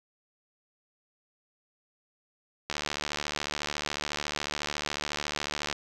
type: click train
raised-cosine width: 0.2 ms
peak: -13 dBFS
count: 225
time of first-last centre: 2.7-5.727 s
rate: 74 Hz
effects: none